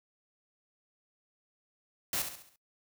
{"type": "noise with echo", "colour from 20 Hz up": "white", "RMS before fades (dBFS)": -32, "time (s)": [2.13, 2.22], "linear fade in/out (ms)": 2, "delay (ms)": 68, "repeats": 5, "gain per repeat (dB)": -7, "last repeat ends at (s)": 2.56, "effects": ["noise-tail reverb RT60 0.1 s tail -20 dB re dry"]}